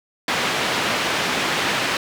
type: band-pass noise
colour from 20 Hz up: white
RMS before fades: -22 dBFS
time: 0.28-1.97 s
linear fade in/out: 2 ms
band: 130 to 2900 Hz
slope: 12 dB/octave
effects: none